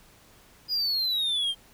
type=exponential sweep; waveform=triangle; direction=down; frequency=4978 to 3139 Hz; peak=-23 dBFS; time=0.68-1.55 s; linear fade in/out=50 ms; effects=pink hiss -56 dBFS RMS until 1.73 s